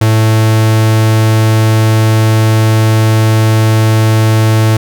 45% pulse tone, 110 Hz, A2, in tune, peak -6 dBFS, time 0.01-4.77 s, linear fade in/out 5 ms, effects none

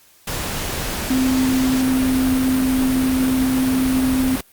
sine tone in noise, 259.7 Hz, C4, 13 cents flat, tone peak -15 dBFS, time 1.1-4.36 s, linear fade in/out 5 ms, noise pink, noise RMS -25 dBFS, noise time 0.27-4.41 s, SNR +7 dB, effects white hiss -52 dBFS RMS until 4.52 s + Opus 48 kbps

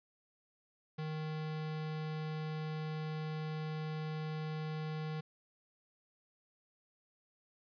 square tone, 155.56 Hz, D#3, in tune, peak -38 dBFS, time 0.98-5.21 s, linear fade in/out 10 ms, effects resampled to 11025 Hz + 12-bit

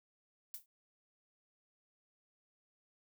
violet noise with exponential decay, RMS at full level -41 dBFS, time 0.54-0.66 s, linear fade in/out 1 ms, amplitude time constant 26 ms, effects none

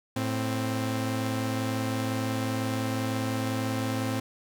sawtooth tone pair together, 110 / 262.1 Hz, A2 / C4, 0 / +3 cents, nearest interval octave + minor third, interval 1503 cents, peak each -26 dBFS, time 0.16-4.2 s, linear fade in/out 5 ms, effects none

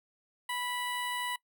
15% pulse tone with notch filter, 984 Hz, B5, 7 cents flat, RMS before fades -35 dBFS, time 0.49-1.36 s, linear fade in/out 5 ms, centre 5300 Hz, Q 1.3, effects noise-tail reverb RT60 0.1 s tail -22 dB re dry

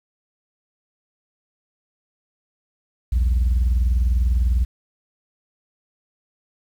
sine tone pair together, 59.78 / 79.8 Hz, A#1 / D#2, +44 / +44 cents, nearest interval perfect fourth, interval 500 cents, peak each -14 / -22 dBFS, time 3.12-4.65 s, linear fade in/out 10 ms, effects tanh soft clip ceiling -13 dBFS + 8-bit

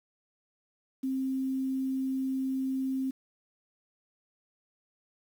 sine tone with quantisation, 264.1 Hz, C4, 16 cents sharp, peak -28 dBFS, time 1.03-3.11 s, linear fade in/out 10 ms, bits 9, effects none

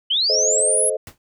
sine linear sweep, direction up, 2926 to 10970 Hz, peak -16 dBFS, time 0.1-0.9 s, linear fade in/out 10 ms
sine chord, A diminished, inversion none, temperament equal with one note detuned, 434.4 / 523.3 / 622.3 Hz, A4 / C5 / Eb5, -22 / 0 / 0 cents, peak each -24 dBFS, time 0.29-0.97 s, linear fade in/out 10 ms
pink noise with exponential decay, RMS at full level -32 dBFS, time 1.07-1.18 s, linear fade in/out 2 ms, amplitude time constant 23 ms
effects none

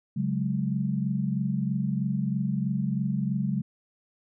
sine chord, C# suspended fourth, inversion none, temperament just, 138.59 / 184.79 / 207.9 Hz, C#3 / F#3 / G#3, 0 / -2 / +2 cents, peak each -29 dBFS, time 0.16-3.62 s, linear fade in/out 10 ms, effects none

